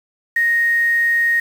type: tone with quantisation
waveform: sine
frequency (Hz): 1864.7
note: A#6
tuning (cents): 0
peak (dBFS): -13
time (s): 0.36-1.4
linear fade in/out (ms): 5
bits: 6
effects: none